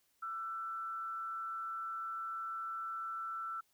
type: tone with frequency modulation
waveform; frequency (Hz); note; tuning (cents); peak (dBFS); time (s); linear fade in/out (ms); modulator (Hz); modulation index
sine; 1337; E6; +24; -38; 0.22-3.61; 10; 159; 0.35
effects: white hiss -75 dBFS RMS until 3.73 s